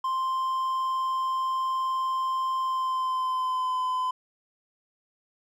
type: tone with pitch glide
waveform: triangle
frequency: 1046.5 to 1017.9 Hz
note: C6 to C6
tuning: 0 to -48 cents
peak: -23 dBFS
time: 0.04-4.11 s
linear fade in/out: 5 ms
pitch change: -48 cents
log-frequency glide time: 2.59-3.81 s
effects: none